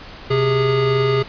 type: tone pair together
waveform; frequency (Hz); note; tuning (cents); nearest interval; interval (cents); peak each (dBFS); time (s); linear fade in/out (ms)
square; 129.14 / 410; C3 / G#4; -22 / -22; octave + minor sixth; 2000; -20 / -17; 0.3-1.23; 10
effects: pink hiss -37 dBFS RMS until 1.28 s + resampled to 11025 Hz